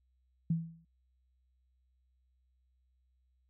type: tone with exponential decay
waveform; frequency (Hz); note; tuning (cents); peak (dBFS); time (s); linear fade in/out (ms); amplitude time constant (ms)
sine; 164.81; E3; 0; -25; 0.5-0.85; 5; 76
effects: added 63 Hz sine -70 dBFS peak until 3.49 s